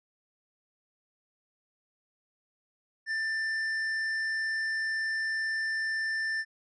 sine tone with hard clipping, 1779 Hz, A6, 19 cents sharp, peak -30 dBFS, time 3.06-6.45 s, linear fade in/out 50 ms, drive 6 dB, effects resampled to 22050 Hz

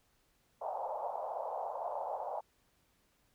white band-pass noise, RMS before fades -39 dBFS, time 0.61-2.41 s, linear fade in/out 10 ms, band 550 to 910 Hz, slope 48 dB/octave, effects pink hiss -73 dBFS RMS until 3.34 s

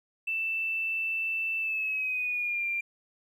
triangle tone with pitch glide, 2657 to 2381 Hz, E7 to D7, +13 to +23 cents, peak -24 dBFS, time 0.27-2.81 s, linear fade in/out 10 ms, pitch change -190 cents, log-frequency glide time 1.58-2.66 s, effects tanh soft clip ceiling -26 dBFS

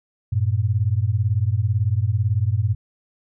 sine beating tone pair, 96 / 114 Hz, G2 / A#2, -36 / -38 cents, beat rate 18 Hz, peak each -20 dBFS, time 0.32-2.75 s, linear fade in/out 10 ms, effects none

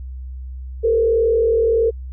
sine tone with frequency modulation, 455 Hz, A#4, 42 cents flat, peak -13 dBFS, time 0.83-1.91 s, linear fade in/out 20 ms, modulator 41.5 Hz, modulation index 0.69, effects added 64 Hz sine -28 dBFS peak until 2.12 s

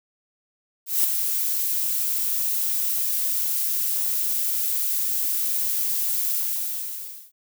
violet noise with ADSR envelope, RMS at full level -18 dBFS, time 0.86-7.32 s, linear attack 180 ms, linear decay 9 ms, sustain -6 dB, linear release 1000 ms, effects none

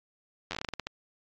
slowing click train, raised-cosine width 0.2 ms, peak -16 dBFS, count 12, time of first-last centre 0.51-0.87 s, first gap 10 ms, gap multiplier 1.22, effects low-pass 5000 Hz 12 dB/octave + AAC 32 kbps

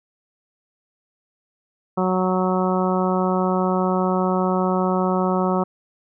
harmonic tone, 185 Hz, F#3, in tune, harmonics 1 / 2 / 3 / 4 / 5 / 6 / 7, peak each -21 / -24 / -26 / -27 / -28 / -29 / -29 dBFS, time 1.97-5.64 s, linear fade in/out 10 ms, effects none

